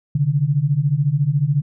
sine beating tone pair, 135 / 149 Hz, C#3 / D3, -45 / +25 cents, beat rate 14 Hz, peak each -19 / -17 dBFS, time 0.15-1.62 s, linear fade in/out 5 ms, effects none

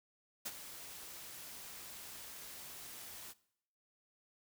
white noise with ADSR envelope, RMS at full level -39 dBFS, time 0.45-3.34 s, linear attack 13 ms, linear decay 42 ms, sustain -11 dB, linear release 35 ms, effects noise-tail reverb RT60 0.7 s tail -20 dB re dry

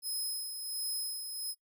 10% pulse tone with tremolo, 5110 Hz, D#8, 45 cents sharp, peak -27 dBFS, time 0.02-1.55 s, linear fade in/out 50 ms, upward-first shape sine, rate 1.4 Hz, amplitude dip 50%, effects noise-tail reverb RT60 0.1 s tail -20 dB re dry

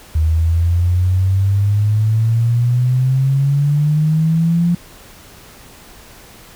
sine exponential sweep, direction up, 77.78 to 174.61 Hz, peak -11 dBFS, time 0.15-4.75 s, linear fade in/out 5 ms, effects pink hiss -41 dBFS RMS until 6.55 s

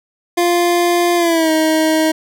25% pulse tone with pitch glide, 348.4 to 315.8 Hz, F4 to D#4, -4 to +26 cents, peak -8 dBFS, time 0.37-2.12 s, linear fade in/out 10 ms, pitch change -170 cents, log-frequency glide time 1.16-1.51 s, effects none

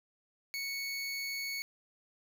25% pulse tone, 2217 Hz, C#7, in tune, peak -32 dBFS, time 0.54-1.62 s, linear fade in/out 0 ms, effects none

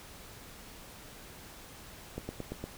slowing click train, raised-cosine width 2 ms, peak -23 dBFS, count 5, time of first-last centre 2.18-2.64 s, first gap 110 ms, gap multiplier 1.03, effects pink hiss -50 dBFS RMS until 2.77 s

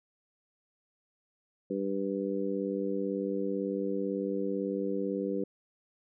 harmonic tone, 98 Hz, G2, in tune, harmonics 2 / 3 / 4 / 5, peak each -35 / -35 / -35 / -35 dBFS, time 1.7-5.44 s, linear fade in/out 5 ms, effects none

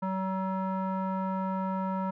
square tone with low-pass filter, 189.6 Hz, F#3, 43 cents sharp, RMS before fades -31 dBFS, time 0.02-2.11 s, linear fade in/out 10 ms, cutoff 1100 Hz, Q 7.4, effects none

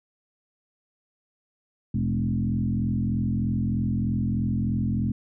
sine tone with frequency modulation, 164.4 Hz, E3, 4 cents flat, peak -22 dBFS, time 1.94-5.12 s, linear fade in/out 5 ms, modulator 43.2 Hz, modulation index 2.1, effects none

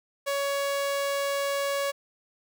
sawtooth tone, 560 Hz, C#5, 18 cents sharp, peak -22 dBFS, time 0.26-1.92 s, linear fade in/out 20 ms, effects none

